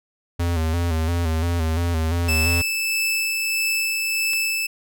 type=tone with vibrato; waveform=square; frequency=83 Hz; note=E2; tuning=12 cents sharp; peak=-20 dBFS; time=0.39-2.62 s; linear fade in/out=10 ms; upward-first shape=square; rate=2.9 Hz; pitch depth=61 cents each way
type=tone with tremolo; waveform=sawtooth; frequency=2629 Hz; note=E7; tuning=5 cents flat; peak=-16 dBFS; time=2.28-4.67 s; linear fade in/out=10 ms; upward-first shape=sine; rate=1.6 Hz; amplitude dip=25%
type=click; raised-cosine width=0.2 ms; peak=-17 dBFS; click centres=4.334 s
effects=none